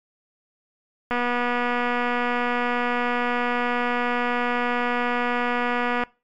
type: click train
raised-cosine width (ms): 0.5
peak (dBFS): -10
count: 1198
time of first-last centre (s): 1.11-6.036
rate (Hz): 243
effects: noise-tail reverb RT60 0.3 s tail -23 dB re dry + MP3 96 kbps